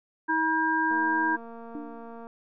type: harmonic tone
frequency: 320.2 Hz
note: D#4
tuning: 50 cents sharp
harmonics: 1 / 3 / 5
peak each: -29 / -26 / -26 dBFS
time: 0.28-1.37 s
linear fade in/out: 20 ms
type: click train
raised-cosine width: 1 ms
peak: -31 dBFS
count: 315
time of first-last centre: 0.91-2.269 s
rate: 231 Hz
type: tone with exponential decay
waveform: sine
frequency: 294.5 Hz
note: D4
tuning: 5 cents sharp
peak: -32 dBFS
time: 1.75-2.26 s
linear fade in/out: 1 ms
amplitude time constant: 110 ms
effects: none